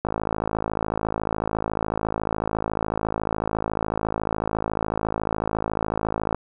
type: click train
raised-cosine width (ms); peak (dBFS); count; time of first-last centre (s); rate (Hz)
1; -10; 341; 0.05-6.346; 54
effects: none